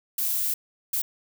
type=noise bursts at uneven times; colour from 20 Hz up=violet; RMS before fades=-26 dBFS; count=2; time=0.18-0.54 / 0.93-1.02 s; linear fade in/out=5 ms; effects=none